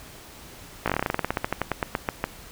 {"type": "slowing click train", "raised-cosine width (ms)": 0.5, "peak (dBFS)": -8, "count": 23, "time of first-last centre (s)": [0.86, 2.241], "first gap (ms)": 17, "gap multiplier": 1.11, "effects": ["pink hiss -45 dBFS RMS until 2.51 s"]}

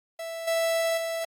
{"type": "tone with level steps", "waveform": "45% pulse", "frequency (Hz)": 660, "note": "E5", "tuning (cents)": 2, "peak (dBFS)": [-33, -23, -28], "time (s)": [0.19, 1.25], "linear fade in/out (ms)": 5, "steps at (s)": [0.47, 0.97], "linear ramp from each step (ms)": 10, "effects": ["AAC 48 kbps"]}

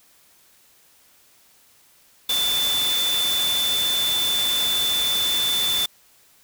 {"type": "tone in noise", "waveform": "sine", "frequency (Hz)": 3520, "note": "A7", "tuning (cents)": 0, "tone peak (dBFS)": -20, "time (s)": [2.29, 5.86], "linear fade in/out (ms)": 5, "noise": "white", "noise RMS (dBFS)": -27, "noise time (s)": [2.29, 5.86], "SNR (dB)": 4, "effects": ["white hiss -56 dBFS RMS until 6.43 s"]}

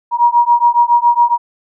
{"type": "beating tone pair", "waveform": "sine", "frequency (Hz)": [949, 956.2], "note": ["A#5", "A#5"], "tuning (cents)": [31, 44], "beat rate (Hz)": 7.2, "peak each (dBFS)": -11, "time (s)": [0.11, 1.38], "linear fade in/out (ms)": 50, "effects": []}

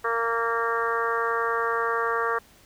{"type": "harmonic tone", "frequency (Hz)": 230.6, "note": "A#3", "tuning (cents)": -19, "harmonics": [2, 3, 4, 5, 6, 7, 8], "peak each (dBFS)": [-28, -36, -33, -27, -31, -32, -34], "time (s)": [0.04, 2.39], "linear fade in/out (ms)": 10, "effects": ["pink hiss -55 dBFS RMS until 2.65 s"]}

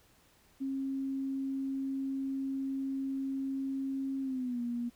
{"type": "tone with pitch glide", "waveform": "sine", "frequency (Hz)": [270, 239.2], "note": ["C#4", "A#3"], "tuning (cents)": [-45, 45], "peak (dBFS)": -32, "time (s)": [0.6, 4.9], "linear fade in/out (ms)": 20, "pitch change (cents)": -210, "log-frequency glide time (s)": [4.22, 4.61], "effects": ["pink hiss -65 dBFS RMS until 4.95 s"]}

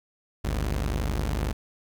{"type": "tone pair together", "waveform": "sawtooth", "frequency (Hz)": [50.99, 72.2], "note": ["G#1", "D2"], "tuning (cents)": [-31, -29], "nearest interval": "tritone", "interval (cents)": 602, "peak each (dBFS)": [-23, -26], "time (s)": [0.44, 1.53], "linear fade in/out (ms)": 10, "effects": ["10-bit"]}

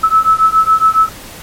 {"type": "beating tone pair", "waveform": "sine", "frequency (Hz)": [1300, 1307.2], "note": ["E6", "E6"], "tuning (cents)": [-24, -15], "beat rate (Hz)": 7.2, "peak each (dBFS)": -10, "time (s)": [0.03, 1.09], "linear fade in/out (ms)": 10, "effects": ["pink hiss -32 dBFS RMS until 1.42 s", "MP3 64 kbps"]}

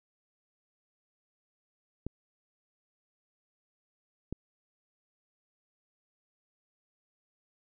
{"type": "clicks", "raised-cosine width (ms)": 3, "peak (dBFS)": -22, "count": 2, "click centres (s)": [2.066, 4.326], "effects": []}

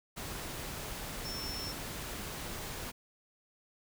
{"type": "tone in noise", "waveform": "sine", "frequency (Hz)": 5400, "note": "E8", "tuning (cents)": 41, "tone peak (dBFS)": -40, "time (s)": [1.24, 1.73], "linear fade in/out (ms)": 20, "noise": "pink", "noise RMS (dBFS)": -41, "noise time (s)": [0.16, 2.92], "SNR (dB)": -2, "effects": []}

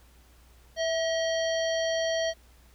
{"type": "harmonic tone with a mistuned harmonic", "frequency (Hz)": 637, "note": "D#5", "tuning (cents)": 41, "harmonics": [1, 3, 5, 7, 9], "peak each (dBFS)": [-26, -35, -36, -38, -40], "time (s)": [0.76, 2.34], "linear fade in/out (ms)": 50, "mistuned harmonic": 1, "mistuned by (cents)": 50, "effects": ["added 60 Hz sine -55 dBFS peak until 2.74 s", "pink hiss -61 dBFS RMS until 2.74 s"]}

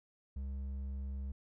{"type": "tone with hard clipping", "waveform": "sine", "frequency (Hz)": 67.8, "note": "C#2", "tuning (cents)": -38, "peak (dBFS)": -39, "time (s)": [0.36, 1.32], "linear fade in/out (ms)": 5, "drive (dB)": 5, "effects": []}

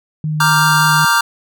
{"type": "tone with vibrato", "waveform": "sine", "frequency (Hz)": 153.6, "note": "D#3", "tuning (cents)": -22, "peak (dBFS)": -16, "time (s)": [0.24, 1.05], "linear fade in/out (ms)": 2, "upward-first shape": "triangle", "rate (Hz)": 5.2, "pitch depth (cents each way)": 14}
{"type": "chord", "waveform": "square", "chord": "G minor seventh", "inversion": "first", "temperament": "equal", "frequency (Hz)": [932.3, 1174.7, 1396.9, 1568], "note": ["Bb5", "D6", "F6", "G6"], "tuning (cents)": [0, 0, 0, 0], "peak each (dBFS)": -17, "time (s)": [0.4, 1.21], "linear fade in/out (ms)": 5}
{"effects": []}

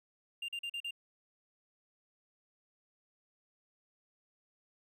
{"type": "tone bursts", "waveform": "triangle", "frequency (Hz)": 2794, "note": "F7", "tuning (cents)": 0, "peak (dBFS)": -35, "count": 5, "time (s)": [0.42, 0.909], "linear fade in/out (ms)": 5, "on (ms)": 65, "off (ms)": 41, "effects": []}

